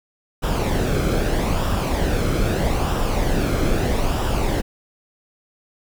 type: noise with flanger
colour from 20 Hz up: brown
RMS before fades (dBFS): -20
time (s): 0.42-4.62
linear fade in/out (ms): 20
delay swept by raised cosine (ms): 0.46 to 1.1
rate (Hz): 0.79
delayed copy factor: -0.5
effects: none